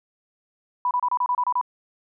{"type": "tone bursts", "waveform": "sine", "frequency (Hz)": 987.8, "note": "B5", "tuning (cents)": 0, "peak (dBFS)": -19, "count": 9, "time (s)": [0.85, 1.613], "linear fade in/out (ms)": 2, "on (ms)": 59, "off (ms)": 29, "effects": []}